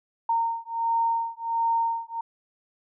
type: beating tone pair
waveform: sine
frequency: 919 / 920.4 Hz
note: A#5 / A#5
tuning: -25 / -22 cents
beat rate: 1.4 Hz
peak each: -26 dBFS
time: 0.29-2.21 s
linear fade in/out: 5 ms
effects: none